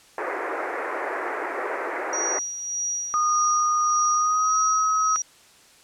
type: band-pass noise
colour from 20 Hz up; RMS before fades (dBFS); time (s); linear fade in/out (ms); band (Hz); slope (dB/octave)
pink; -29; 0.18-2.39; 2; 340 to 2100; 48
type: tone with tremolo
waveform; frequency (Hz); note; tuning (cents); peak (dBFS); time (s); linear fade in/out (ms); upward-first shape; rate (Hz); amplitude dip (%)
sine; 5760; F#8; -47; -23; 2.13-5.22; 2; sine; 1.7; 55
type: tone with pitch glide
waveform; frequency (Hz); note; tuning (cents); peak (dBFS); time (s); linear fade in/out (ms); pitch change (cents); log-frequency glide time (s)
sine; 1227 to 1277.6; D#6 to D#6; -25 to +45; -19; 3.14-5.16; 0; +70; 4.14-4.57
effects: white hiss -53 dBFS RMS until 5.83 s + low-pass 9000 Hz 12 dB/octave